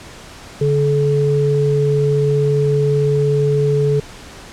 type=tone pair together; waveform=sine; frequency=143.44 / 430.6 Hz; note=D3 / A4; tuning=-40 / -37 cents; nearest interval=octave + perfect fifth; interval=1903 cents; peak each=-15 dBFS; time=0.61-4 s; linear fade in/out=5 ms; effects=pink hiss -37 dBFS RMS until 4.52 s + low-pass 8000 Hz 12 dB/octave